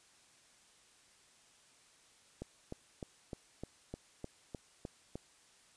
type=click train; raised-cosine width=2 ms; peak=-28 dBFS; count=10; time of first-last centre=2.42-5.156 s; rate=3.29 Hz; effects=white hiss -65 dBFS RMS until 5.76 s + resampled to 22050 Hz